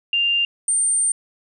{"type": "tone pair in turn", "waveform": "sine", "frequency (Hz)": [2794, 8870], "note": ["F7", "C#9"], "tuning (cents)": [0, 0], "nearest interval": "octave + minor sixth", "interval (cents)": 2000, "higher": "second", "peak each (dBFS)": -16, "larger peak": "neither", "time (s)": [[0.13, 0.45], [0.68, 1.12]], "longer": "second", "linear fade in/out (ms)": 2, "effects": []}